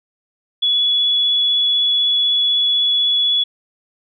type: tone with vibrato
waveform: sine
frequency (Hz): 3400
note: G#7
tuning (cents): +40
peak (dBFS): -13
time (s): 0.62-3.44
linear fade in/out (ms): 10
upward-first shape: sine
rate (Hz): 16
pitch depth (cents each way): 10
effects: none